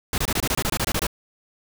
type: noise bursts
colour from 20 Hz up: pink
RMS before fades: -23 dBFS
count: 13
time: 0.13-1.068 s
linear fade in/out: 2 ms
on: 50 ms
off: 24 ms
effects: none